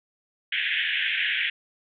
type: band-pass noise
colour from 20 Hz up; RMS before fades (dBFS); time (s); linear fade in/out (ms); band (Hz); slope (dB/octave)
pink; -26; 0.52-1.5; 5; 1600 to 3400; 96
effects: none